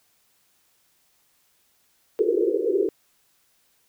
white band-pass noise, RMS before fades -22 dBFS, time 2.19-2.89 s, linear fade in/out 0 ms, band 330 to 480 Hz, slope 96 dB/octave, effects white hiss -65 dBFS RMS until 3.88 s

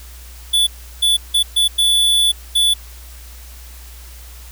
square tone bursts at uneven times, 3459 Hz, A7, 30 cents flat, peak -12 dBFS, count 6, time 0.53-0.67 / 1.02-1.17 / 1.34-1.43 / 1.56-1.68 / 1.78-2.32 / 2.55-2.74 s, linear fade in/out 10 ms, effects added 60 Hz sine -35 dBFS peak until 4.51 s + white hiss -42 dBFS RMS until 4.51 s

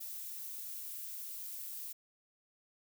violet noise, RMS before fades -44 dBFS, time 0-1.93 s, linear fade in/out 10 ms, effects none

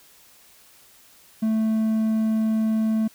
triangle tone, 220 Hz, A3, in tune, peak -17 dBFS, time 1.42-3.08 s, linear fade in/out 10 ms, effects white hiss -53 dBFS RMS until 3.14 s

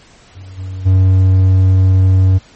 triangle tone with level steps, 94.1 Hz, F#2, 30 cents sharp, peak -28 / -19 / -4 dBFS, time 0.35-2.39 s, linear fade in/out 20 ms, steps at 0.57 / 0.85 s, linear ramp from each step 20 ms, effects pink hiss -44 dBFS RMS until 2.55 s + MP3 32 kbps

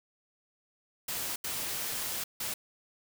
white noise bursts at uneven times, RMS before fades -35 dBFS, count 3, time 1.08-1.36 / 1.44-2.24 / 2.4-2.54 s, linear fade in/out 5 ms, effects none

